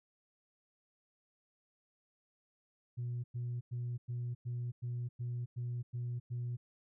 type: tone bursts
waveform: sine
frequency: 121.3 Hz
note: B2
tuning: 31 cents flat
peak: -34 dBFS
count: 10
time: 2.97-6.57 s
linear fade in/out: 20 ms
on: 270 ms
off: 100 ms
effects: tanh soft clip ceiling -33 dBFS